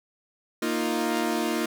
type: chord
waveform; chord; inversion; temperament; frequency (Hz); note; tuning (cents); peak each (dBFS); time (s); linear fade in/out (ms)
sawtooth; Bb suspended fourth; none; equal; 233.1 / 311.1 / 349.2; Bb3 / Eb4 / F4; 0 / 0 / 0; -25; 0.62-1.66; 5
effects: none